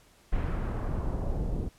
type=noise with low-pass filter sweep; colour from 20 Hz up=brown; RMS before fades=-30 dBFS; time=0.32-1.69 s; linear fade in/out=10 ms; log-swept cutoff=2300 to 470 Hz; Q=1.1; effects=pink hiss -60 dBFS RMS until 1.78 s + low-pass 12000 Hz 12 dB/octave